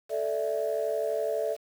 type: chord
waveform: sine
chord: A suspended fourth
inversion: none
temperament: equal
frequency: 440 / 587.3 / 659.3 Hz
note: A4 / D5 / E5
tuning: 0 / 0 / 0 cents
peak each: -30 dBFS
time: 0.09-1.57 s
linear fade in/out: 50 ms
effects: tanh soft clip ceiling -19 dBFS + 8-bit